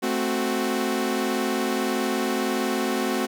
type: chord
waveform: sawtooth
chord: F# diminished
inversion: first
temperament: equal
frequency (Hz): 220 / 261.6 / 370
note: A3 / C4 / F#4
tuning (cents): 0 / 0 / 0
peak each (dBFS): -24 / -23 / -23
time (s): 0.02-3.27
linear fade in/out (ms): 20
effects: none